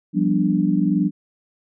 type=chord; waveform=sine; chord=G dominant seventh; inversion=third; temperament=equal with one note detuned; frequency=174.61 / 196 / 244 / 293.7 Hz; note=F3 / G3 / B3 / D4; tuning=0 / 0 / -21 / 0 cents; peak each=-21 / -20 / -25 / -21 dBFS; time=0.13-1.11 s; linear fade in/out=50 ms; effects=none